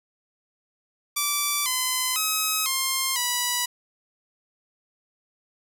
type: tone with pitch steps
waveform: 5% pulse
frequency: 1163 / 1021 / 1275 / 1060 / 979 Hz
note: D6 / C6 / D#6 / C6 / B5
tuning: -17 / -43 / +42 / +22 / -15 cents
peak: -11 dBFS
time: 1.16-3.66 s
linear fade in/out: 10 ms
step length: 500 ms
effects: none